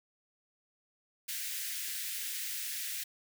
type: high-pass noise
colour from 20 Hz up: white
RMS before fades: -38 dBFS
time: 1.28-3.04 s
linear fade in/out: 10 ms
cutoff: 1600 Hz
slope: 48 dB/octave
effects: none